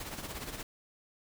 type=noise with tremolo; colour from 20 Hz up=pink; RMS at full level=-39 dBFS; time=0-0.63 s; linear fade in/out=2 ms; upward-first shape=sine; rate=17 Hz; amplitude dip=60%; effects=none